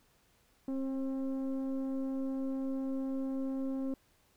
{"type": "tone with frequency modulation", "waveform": "sine", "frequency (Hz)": 266.9, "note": "C4", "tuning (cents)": 35, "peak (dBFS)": -30, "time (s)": [0.68, 3.94], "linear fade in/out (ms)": 2, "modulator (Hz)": 269, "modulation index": 0.59, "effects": ["tanh soft clip ceiling -31 dBFS", "pink hiss -69 dBFS RMS until 4.36 s"]}